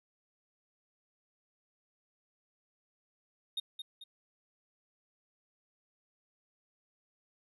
triangle tone with echo, 3701 Hz, A#7, 13 cents flat, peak -31 dBFS, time 3.57-3.6 s, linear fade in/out 5 ms, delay 220 ms, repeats 2, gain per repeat -7 dB, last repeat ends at 4.04 s, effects resampled to 32000 Hz

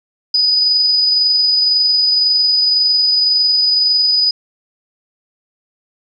sine tone with amplitude modulation, 4972 Hz, D#8, 2 cents flat, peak -9 dBFS, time 0.34-4.31 s, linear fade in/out 5 ms, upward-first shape sine, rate 21.9 Hz, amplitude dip 25%, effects none

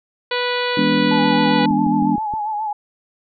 harmonic tone, 491.4 Hz, B4, 9 cents flat, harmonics 1 / 2 / 3 / 4 / 5 / 6 / 7 / 8 / 9, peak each -22 / -25 / -27 / -28 / -29 / -30 / -30 / -31 / -32 dBFS, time 0.31-1.66 s, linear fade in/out 5 ms
sine chord, E dominant seventh, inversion none, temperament equal, 164.81 / 207.7 / 246.9 / 293.7 Hz, E3 / G#3 / B3 / D4, 0 / 0 / 0 / 0 cents, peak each -24 / -20 / -20 / -19 dBFS, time 0.77-2.16 s, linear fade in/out 5 ms
sine tone with vibrato, 853 Hz, G#5, 46 cents sharp, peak -20 dBFS, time 1.11-2.73 s, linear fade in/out 5 ms, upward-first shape sine, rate 7.4 Hz, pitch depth 57 cents each way
click train, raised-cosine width 3 ms, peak -20 dBFS, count 5, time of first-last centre 1.71-2.338 s, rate 6.37 Hz
effects none

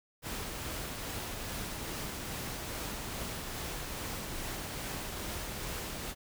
pink noise with tremolo, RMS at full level -38 dBFS, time 0.22-6.15 s, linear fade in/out 50 ms, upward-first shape triangle, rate 2.4 Hz, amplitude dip 25%, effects none

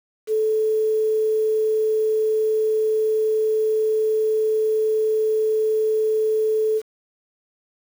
sine tone with quantisation, 435.3 Hz, A4, 19 cents flat, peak -17 dBFS, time 0.27-6.82 s, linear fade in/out 50 ms, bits 7, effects none

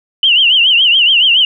sine tone with vibrato, 2960 Hz, F#7, in tune, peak -6 dBFS, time 0.23-1.45 s, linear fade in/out 2 ms, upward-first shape triangle, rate 7.1 Hz, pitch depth 170 cents each way, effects none

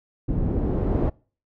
pink noise with low-pass filter sweep, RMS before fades -23 dBFS, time 0.28-1.1 s, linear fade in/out 10 ms, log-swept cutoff 280 to 550 Hz, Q 0.94, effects noise-tail reverb RT60 0.4 s tail -25 dB re dry

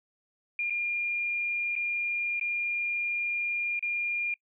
sine tone with dropouts, 2409 Hz, D7, 43 cents sharp, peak -27 dBFS, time 0.59-4.34 s, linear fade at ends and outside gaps 2 ms, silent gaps 0.699-0.705 / 1.754-1.762 / 2.397-2.411 / 3.793-3.826 s, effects noise-tail reverb RT60 0.1 s tail -25 dB re dry

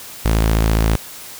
sawtooth tone, 54.8 Hz, A1, 6 cents flat, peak -9 dBFS, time 0.25-0.96 s, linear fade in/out 5 ms, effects white hiss -35 dBFS RMS until 1.39 s

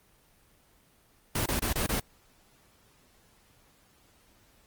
pink noise bursts, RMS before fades -28 dBFS, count 5, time 1.35-2 s, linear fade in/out 5 ms, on 110 ms, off 25 ms, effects pink hiss -63 dBFS RMS until 4.66 s + Opus 24 kbps

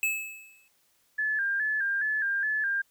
square tone with exponential decay, 2599 Hz, E7, 25 cents flat, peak -23 dBFS, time 0.03-0.68 s, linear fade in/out 1 ms, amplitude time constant 140 ms
sine tone with vibrato, 1661.2 Hz, G#6, in tune, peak -25 dBFS, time 1.18-2.82 s, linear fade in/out 10 ms, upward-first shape square, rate 2.4 Hz, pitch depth 66 cents each way
effects white hiss -68 dBFS RMS until 2.9 s

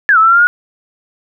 sine linear two-way sweep, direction down then up, 1760 to 1287 to 1456 Hz, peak -5 dBFS, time 0.09-0.47 s, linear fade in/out 0 ms, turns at 0.18 s, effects none

